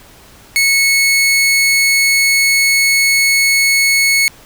sawtooth tone, 2200 Hz, C#7, 14 cents flat, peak -6 dBFS, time 0.56-4.28 s, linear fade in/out 0 ms, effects pink hiss -42 dBFS RMS until 4.45 s

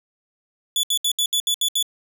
sawtooth tone bursts, 3446 Hz, A7, 37 cents flat, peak -15 dBFS, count 8, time 0.76-1.827 s, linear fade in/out 2 ms, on 73 ms, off 69 ms, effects none

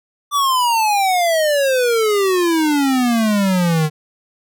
square exponential sweep, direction down, 1176 to 150.7 Hz, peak -14 dBFS, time 0.31-3.9 s, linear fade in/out 50 ms, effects none

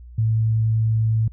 sine tone, 111.2 Hz, A2, 19 cents sharp, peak -16 dBFS, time 0.18-1.28 s, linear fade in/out 5 ms, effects added 60 Hz sine -38 dBFS peak until 1.32 s

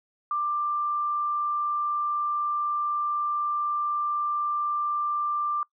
sine tone, 1184 Hz, D6, 14 cents sharp, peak -24 dBFS, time 0.31-5.63 s, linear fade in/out 2 ms, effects noise-tail reverb RT60 0.1 s tail -23 dB re dry

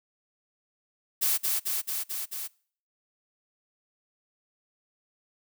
blue noise with echo, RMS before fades -25 dBFS, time 1.21-1.38 s, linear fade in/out 20 ms, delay 220 ms, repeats 5, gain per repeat -2 dB, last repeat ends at 2.48 s, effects noise-tail reverb RT60 0.5 s tail -24 dB re dry

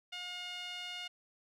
sawtooth tone with band-pass filter, 716 Hz, F5, 43 cents sharp, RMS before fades -43 dBFS, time 0.12-1.08 s, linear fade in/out 10 ms, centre 3000 Hz, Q 2.8, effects none

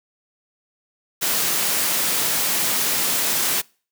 white high-pass noise, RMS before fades -21 dBFS, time 1.21-3.62 s, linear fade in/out 20 ms, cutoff 120 Hz, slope 48 dB/octave, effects noise-tail reverb RT60 0.4 s tail -26 dB re dry

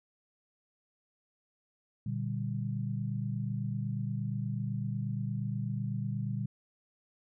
sine chord, G minor, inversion first, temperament equal with one note detuned, 118.58 / 146.83 / 196 Hz, Bb2 / D3 / G3, +30 / 0 / 0 cents, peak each -34 / -37 / -37 dBFS, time 2.06-6.46 s, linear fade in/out 5 ms, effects none

